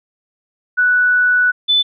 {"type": "tone pair in turn", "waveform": "sine", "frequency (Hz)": [1480, 3502], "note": ["F#6", "A7"], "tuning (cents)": [0, -9], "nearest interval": "octave + minor third", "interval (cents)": 1491, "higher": "second", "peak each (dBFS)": -10, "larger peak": "neither", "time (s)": [[0.77, 1.52], [1.68, 1.83]], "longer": "first", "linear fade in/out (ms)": 20, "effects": []}